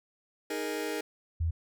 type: chord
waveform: sawtooth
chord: D# suspended fourth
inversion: none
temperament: just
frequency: 311.1 / 414.8 / 466.7 Hz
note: D#4 / G#4 / A#4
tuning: 0 / -2 / +2 cents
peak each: -32 dBFS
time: 0.5-1.01 s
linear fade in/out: 5 ms
type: tone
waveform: sine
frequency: 82.41 Hz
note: E2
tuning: in tune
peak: -26 dBFS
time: 1.4-1.51 s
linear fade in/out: 10 ms
effects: none